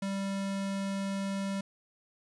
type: tone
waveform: square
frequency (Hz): 196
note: G3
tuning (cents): 0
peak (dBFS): -32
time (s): 0.02-1.61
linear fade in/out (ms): 5
effects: resampled to 24000 Hz + 10-bit